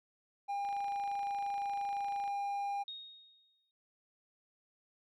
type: tone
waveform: triangle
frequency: 804 Hz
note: G5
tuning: 44 cents sharp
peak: -32 dBFS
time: 0.48-2.84 s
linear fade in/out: 20 ms
type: click train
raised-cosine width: 0.3 ms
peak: -37 dBFS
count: 43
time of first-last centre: 0.65-2.278 s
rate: 25.8 Hz
type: tone with exponential decay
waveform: sine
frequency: 3729 Hz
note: A#7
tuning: in tune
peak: -40 dBFS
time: 2.88-3.71 s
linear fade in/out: 1 ms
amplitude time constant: 180 ms
effects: none